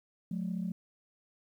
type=tone pair together; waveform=sine; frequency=179.8 / 214.4 Hz; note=F#3 / A3; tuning=-49 / -45 cents; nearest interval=minor third; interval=304 cents; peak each=-33 / -36 dBFS; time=0.31-0.72 s; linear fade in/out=5 ms; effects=tanh soft clip ceiling -26 dBFS + 11-bit